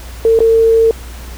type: tone with dropouts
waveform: sine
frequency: 452.2 Hz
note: A4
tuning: 47 cents sharp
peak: -6 dBFS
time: 0.25-0.91 s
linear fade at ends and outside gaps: 1 ms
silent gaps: 0.39-0.404 s
effects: added 60 Hz sine -28 dBFS peak until 1.37 s + pink hiss -35 dBFS RMS until 1.37 s